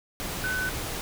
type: tone in noise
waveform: sine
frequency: 1507 Hz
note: F#6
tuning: 31 cents sharp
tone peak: -27 dBFS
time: 0.44-0.69 s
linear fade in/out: 0 ms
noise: pink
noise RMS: -33 dBFS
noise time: 0.2-1.01 s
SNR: +3 dB
effects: none